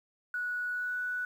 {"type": "tone with pitch glide", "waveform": "sine", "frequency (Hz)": [1468, 1479.9], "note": ["F#6", "F#6"], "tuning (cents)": [-14, 0], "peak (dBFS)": -31, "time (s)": [0.34, 1.25], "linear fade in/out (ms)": 2, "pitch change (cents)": 14, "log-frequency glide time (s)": [0.65, 0.97], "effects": ["10-bit"]}